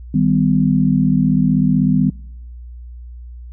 sine chord, Eb augmented, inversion none, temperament equal with one note detuned, 155.56 / 196 / 252 Hz, Eb3 / G3 / B3, 0 / 0 / +35 cents, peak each -16 dBFS, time 0.14-2.1 s, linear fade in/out 5 ms, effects noise-tail reverb RT60 0.9 s tail -26 dB re dry + added 60 Hz sine -31 dBFS peak until 3.52 s

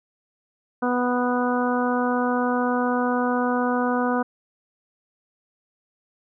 harmonic tone, 246.9 Hz, B3, in tune, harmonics 1 / 2 / 3 / 4 / 5 / 6, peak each -23 / -26 / -28 / -29 / -30 / -31 dBFS, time 0.82-4.23 s, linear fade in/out 10 ms, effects none

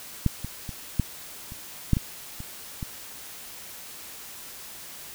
clicks, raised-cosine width 5 ms, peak -8 / -20 / -22 / -9 / -27 / -6 / -13 / -24 / -19 dBFS, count 9, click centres 0.263 / 0.446 / 0.692 / 0.997 / 1.521 / 1.933 / 1.969 / 2.404 / 2.828 s, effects white hiss -42 dBFS RMS until 5.14 s

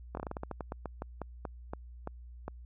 slowing click train, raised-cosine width 1 ms, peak -23 dBFS, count 18, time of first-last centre 0.15-2.48 s, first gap 22 ms, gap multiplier 1.2, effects added 60 Hz sine -46 dBFS peak until 2.65 s

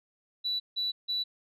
sine tone bursts, 3951 Hz, B7, in tune, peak -27 dBFS, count 3, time 0.44-1.24 s, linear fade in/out 20 ms, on 160 ms, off 160 ms, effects tanh soft clip ceiling -23 dBFS

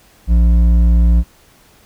sine tone with hard clipping, 58 Hz, A#1, 8 cents flat, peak -9 dBFS, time 0.27-1.24 s, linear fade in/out 50 ms, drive 7 dB, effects pink hiss -49 dBFS RMS until 1.85 s

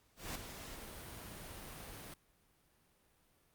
pink noise with ADSR envelope, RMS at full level -41 dBFS, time 0.16-2.14 s, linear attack 190 ms, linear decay 12 ms, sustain -8 dB, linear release 3 ms, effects pink hiss -72 dBFS RMS until 3.54 s + Opus 48 kbps

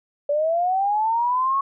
sine linear sweep, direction up, 570 to 1108.7 Hz, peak -18 dBFS, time 0.29-1.61 s, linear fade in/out 5 ms, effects none

